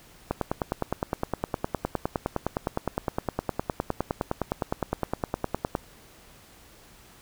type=click train; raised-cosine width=1 ms; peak=-11 dBFS; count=54; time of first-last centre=0.31-5.751 s; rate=9.74 Hz; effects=pink hiss -53 dBFS RMS until 7.21 s